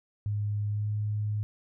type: tone with pitch glide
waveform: sine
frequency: 103.83 to 105.28 Hz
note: G#2 to G#2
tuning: 0 to +24 cents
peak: -27 dBFS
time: 0.26-1.43 s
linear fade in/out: 0 ms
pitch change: +24 cents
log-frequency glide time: 0.68-0.88 s
effects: none